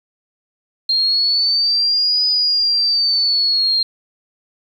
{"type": "linear two-way sweep", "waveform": "sine", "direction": "up then down", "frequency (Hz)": [4186, 4978, 4186], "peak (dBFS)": -13, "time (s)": [0.89, 3.83], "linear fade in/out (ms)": 5, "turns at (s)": 2.26, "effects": ["8-bit"]}